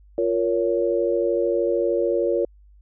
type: chord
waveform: sine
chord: Bb minor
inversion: second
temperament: just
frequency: 349.6 / 466.2 / 559.4 Hz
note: F4 / Bb4 / Db5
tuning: +2 / 0 / +16 cents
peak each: -23 dBFS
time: 0.18-2.45 s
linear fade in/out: 2 ms
effects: added 50 Hz sine -48 dBFS peak until 2.81 s